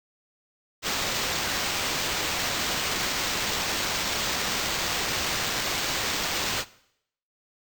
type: noise with sample-and-hold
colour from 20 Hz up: white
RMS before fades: -28 dBFS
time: 0.82-6.65 s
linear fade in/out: 50 ms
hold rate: 11025 Hz
effects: noise-tail reverb RT60 0.7 s tail -19 dB re dry